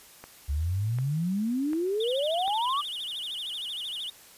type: click train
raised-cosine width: 0.5 ms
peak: -27 dBFS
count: 4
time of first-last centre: 0.24-2.479 s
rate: 1.34 Hz
type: exponential sweep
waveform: sine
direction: up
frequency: 67.5 to 1200 Hz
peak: -25 dBFS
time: 0.48-2.82 s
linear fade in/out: 20 ms
type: tone with vibrato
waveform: triangle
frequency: 3254 Hz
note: G#7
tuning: 36 cents flat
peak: -31 dBFS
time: 2-4.1 s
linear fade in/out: 5 ms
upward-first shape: sine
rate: 13 Hz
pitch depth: 220 cents each way
effects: white hiss -52 dBFS RMS until 4.37 s + resampled to 32000 Hz